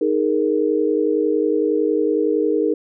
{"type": "chord", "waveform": "sine", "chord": "D# suspended fourth", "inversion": "none", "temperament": "equal", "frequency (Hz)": [311.1, 415.3, 466.2], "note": ["D#4", "G#4", "A#4"], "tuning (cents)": [0, 0, 0], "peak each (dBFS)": -20, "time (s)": [0.01, 2.74], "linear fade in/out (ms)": 5, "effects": []}